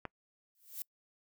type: click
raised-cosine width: 0.5 ms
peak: -23 dBFS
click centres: 0.053 s
type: noise with exponential growth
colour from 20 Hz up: violet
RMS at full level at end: -37 dBFS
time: 0.55-0.82 s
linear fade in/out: 1 ms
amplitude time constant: 58 ms
effects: noise-tail reverb RT60 0.1 s tail -26 dB re dry